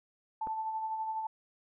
sine tone with tremolo, 880 Hz, A5, in tune, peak -31 dBFS, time 0.41-1.27 s, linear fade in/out 5 ms, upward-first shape sine, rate 12 Hz, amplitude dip 40%
clicks, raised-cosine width 1 ms, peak -37 / -29 dBFS, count 2, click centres 0.468 / 0.472 s
effects none

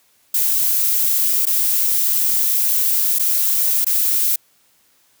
violet noise with dropouts, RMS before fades -17 dBFS, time 0.34-4.36 s, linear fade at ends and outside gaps 5 ms, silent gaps 1.455-1.467 / 3.187-3.194 / 3.846-3.865 s, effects white hiss -58 dBFS RMS until 5.2 s + high-pass 60 Hz 12 dB/octave

